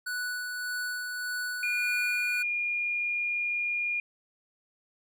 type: tone with tremolo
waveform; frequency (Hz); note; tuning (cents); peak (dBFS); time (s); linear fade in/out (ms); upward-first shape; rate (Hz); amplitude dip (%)
square; 1480; F#6; 0; -31; 0.06-2.43; 10; sine; 1.7; 30
type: tone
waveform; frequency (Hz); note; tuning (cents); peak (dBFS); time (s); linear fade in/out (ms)
sine; 2422; D#7; -47; -27; 1.63-4; 2
effects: none